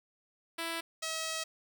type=tone pair in turn; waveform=5% pulse; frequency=331.5 / 642.3 Hz; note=E4 / E5; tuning=+10 / -45 cents; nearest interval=major seventh; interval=1145 cents; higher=second; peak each=-23 dBFS; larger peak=neither; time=0.58-0.81 / 1.02-1.44 s; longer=second; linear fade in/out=10 ms; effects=none